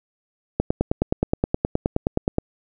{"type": "click train", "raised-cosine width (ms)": 2, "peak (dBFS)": -5, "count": 18, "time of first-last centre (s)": [0.6, 2.384], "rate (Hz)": 9.53, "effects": []}